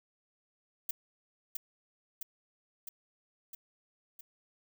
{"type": "noise with echo", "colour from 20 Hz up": "violet", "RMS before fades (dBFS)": -33, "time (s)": [0.89, 0.91], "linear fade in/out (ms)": 5, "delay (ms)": 660, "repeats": 5, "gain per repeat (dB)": -3, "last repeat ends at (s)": 4.21, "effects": []}